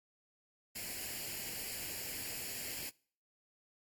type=noise with comb filter; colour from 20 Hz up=white; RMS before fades=-42 dBFS; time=0.75-2.9 s; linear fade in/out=10 ms; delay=0.41 ms; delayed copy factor=+0.65; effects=noise-tail reverb RT60 0.5 s tail -25 dB re dry + AAC 64 kbps